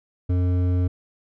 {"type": "tone with hard clipping", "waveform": "triangle", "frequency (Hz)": 90, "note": "F#2", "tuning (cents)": -47, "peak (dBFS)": -20, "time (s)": [0.29, 0.88], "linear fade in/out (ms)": 10, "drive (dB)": 14, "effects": []}